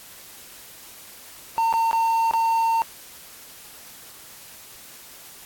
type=tone with dropouts; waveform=triangle; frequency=909 Hz; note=A#5; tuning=44 cents flat; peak=-16 dBFS; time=1.58-2.82 s; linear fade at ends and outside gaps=0 ms; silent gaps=1.727-1.738 / 1.912-1.93 / 2.311-2.336 s; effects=white hiss -44 dBFS RMS until 5.45 s + AAC 64 kbps